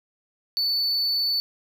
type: tone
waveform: triangle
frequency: 4486 Hz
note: C#8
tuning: 20 cents sharp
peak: -20 dBFS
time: 0.57-1.4 s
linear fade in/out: 0 ms
effects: none